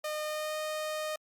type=tone with pitch glide; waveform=sawtooth; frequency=610 to 616.7 Hz; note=D#5 to D#5; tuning=-34 to -16 cents; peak=-29 dBFS; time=0.04-1.16 s; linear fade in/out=5 ms; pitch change=+18 cents; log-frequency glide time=0.25-0.57 s; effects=Opus 48 kbps